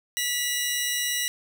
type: tone pair together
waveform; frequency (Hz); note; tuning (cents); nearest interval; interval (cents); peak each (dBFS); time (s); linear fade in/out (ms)
15% pulse; 1959 / 2870; B6 / F7; -15 / +47; perfect fifth; 662; -21; 0.17-1.28; 0
effects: none